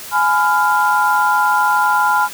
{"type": "chord", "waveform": "sine", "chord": "F diminished", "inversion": "first", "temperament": "just", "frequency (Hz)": [838.1, 1005.8, 1396.9], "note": ["Ab5", "Cb6", "F6"], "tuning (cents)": [16, 31, 0], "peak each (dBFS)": -16, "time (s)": [0.11, 2.29], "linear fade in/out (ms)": 50, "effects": ["white hiss -32 dBFS RMS until 2.33 s"]}